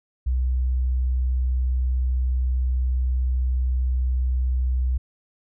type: tone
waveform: sine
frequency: 63.2 Hz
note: B1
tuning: 41 cents sharp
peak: -19 dBFS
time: 0.26-4.98 s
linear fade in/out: 10 ms
effects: none